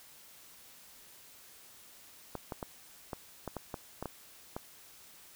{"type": "clicks", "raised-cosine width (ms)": 1, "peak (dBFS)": -23, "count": 10, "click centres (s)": [2.353, 2.522, 2.628, 3.132, 3.477, 3.567, 3.742, 4.026, 4.057, 4.565], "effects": ["white hiss -56 dBFS RMS until 5.35 s"]}